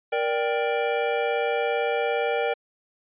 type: chord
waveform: square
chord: G minor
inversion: first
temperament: just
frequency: 470.4 / 588 / 784 Hz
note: Bb4 / D5 / G5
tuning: +16 / +2 / 0 cents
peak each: -26 / -29 / -29 dBFS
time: 0.12-2.54 s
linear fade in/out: 10 ms
effects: resampled to 8000 Hz